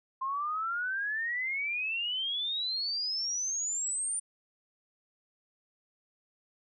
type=exponential sweep; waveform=sine; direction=up; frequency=1046.5 to 9260 Hz; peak=-30 dBFS; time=0.21-4.2 s; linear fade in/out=10 ms; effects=none